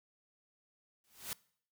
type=noise with exponential growth; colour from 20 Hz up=white; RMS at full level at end=-37 dBFS; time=1.04-1.33 s; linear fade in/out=1 ms; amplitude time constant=61 ms; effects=noise-tail reverb RT60 0.6 s tail -23 dB re dry